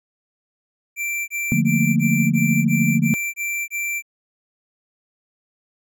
square tone bursts, 2349 Hz, D7, in tune, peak -23 dBFS, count 9, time 0.96-4.024 s, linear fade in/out 50 ms, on 320 ms, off 23 ms
sine chord, Bb major seventh, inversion first, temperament equal, 146.83 / 174.61 / 220 / 233.1 Hz, D3 / F3 / A3 / Bb3, 0 / 0 / 0 / 0 cents, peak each -21 dBFS, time 1.52-3.14 s, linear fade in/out 0 ms
effects none

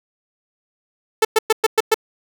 sawtooth tone bursts, 440 Hz, A4, in tune, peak -7 dBFS, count 6, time 1.22-1.944 s, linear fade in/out 5 ms, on 29 ms, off 110 ms, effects none

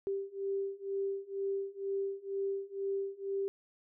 sine beating tone pair, 392 / 394.1 Hz, G4 / G4, 0 / +9 cents, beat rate 2.1 Hz, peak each -37 / -36 dBFS, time 0.07-3.48 s, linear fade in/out 0 ms, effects none

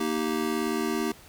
square chord, Eb major, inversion second, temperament just, 233.3 / 311.1 / 388.9 Hz, Bb3 / Eb4 / G4, +2 / 0 / -14 cents, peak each -31 dBFS, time 0-1.12 s, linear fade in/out 5 ms, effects pink hiss -51 dBFS RMS until 1.28 s

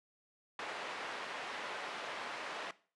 pink band-pass noise, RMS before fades -43 dBFS, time 0.59-2.71 s, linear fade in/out 2 ms, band 600 to 2800 Hz, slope 12 dB/octave, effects noise-tail reverb RT60 0.4 s tail -18 dB re dry + resampled to 24000 Hz

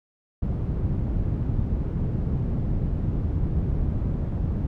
white low-pass noise, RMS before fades -25 dBFS, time 0.42-4.67 s, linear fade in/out 5 ms, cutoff 120 Hz, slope 12 dB/octave, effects none

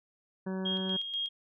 harmonic tone, 188.7 Hz, F#3, 34 cents sharp, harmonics 1 / 2 / 3 / 4 / 5 / 6 / 7 / 8 / 9, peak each -33 / -39 / -44 / -52 / -48 / -54 / -62 / -52 / -53 dBFS, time 0.46-0.97 s, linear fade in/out 10 ms
sine tone with tremolo, 3251 Hz, G#7, 38 cents flat, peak -30 dBFS, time 0.65-1.29 s, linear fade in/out 10 ms, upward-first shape square, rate 4.1 Hz, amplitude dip 50%
effects none

